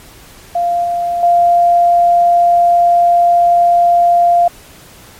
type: tone with level steps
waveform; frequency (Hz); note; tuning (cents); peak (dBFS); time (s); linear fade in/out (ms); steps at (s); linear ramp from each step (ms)
sine; 695; F5; -9; -11 / -13 / -6; 0.55-4.48; 5; 0.84 / 1.23; 2
effects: pink hiss -39 dBFS RMS until 5.19 s + MP3 64 kbps